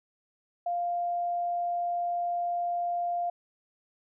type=tone; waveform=sine; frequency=698.5 Hz; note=F5; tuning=in tune; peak=-27 dBFS; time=0.66-3.3 s; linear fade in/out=5 ms; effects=none